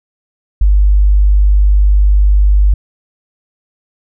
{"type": "tone", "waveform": "sine", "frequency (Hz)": 50, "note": "G1", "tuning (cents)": 35, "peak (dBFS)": -5, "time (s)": [0.61, 2.74], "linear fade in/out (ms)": 5, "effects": []}